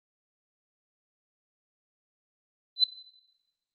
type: tone with exponential growth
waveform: sine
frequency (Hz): 4024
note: B7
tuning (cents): +32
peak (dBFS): -13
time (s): 2.76-2.84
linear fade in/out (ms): 5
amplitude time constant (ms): 17
effects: noise-tail reverb RT60 1.0 s tail -17 dB re dry + Opus 48 kbps